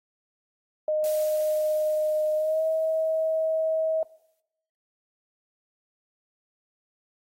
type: tone with pitch glide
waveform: sine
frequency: 615 to 638.5 Hz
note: D#5 to D#5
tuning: -20 to +45 cents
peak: -22 dBFS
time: 0.88-4.03 s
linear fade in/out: 2 ms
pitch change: +65 cents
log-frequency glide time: 2.36-2.64 s
type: noise with exponential decay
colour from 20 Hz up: blue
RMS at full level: -37 dBFS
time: 1.04-4.4 s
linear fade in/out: 0 ms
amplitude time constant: 730 ms
effects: noise-tail reverb RT60 0.8 s tail -21 dB re dry + AAC 48 kbps